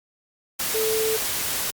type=tone in noise; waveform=sine; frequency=440 Hz; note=A4; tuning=in tune; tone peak=-22 dBFS; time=0.74-1.17 s; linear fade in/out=10 ms; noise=white; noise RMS=-26 dBFS; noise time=0.59-1.71 s; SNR=+1 dB; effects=Opus 48 kbps